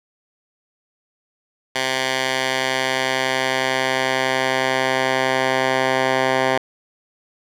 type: tone with band-pass filter sweep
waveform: 10% pulse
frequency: 131 Hz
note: C3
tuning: 2 cents sharp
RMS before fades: -20 dBFS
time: 1.75-6.58 s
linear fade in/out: 5 ms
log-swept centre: 2900 to 1300 Hz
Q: 0.71
effects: none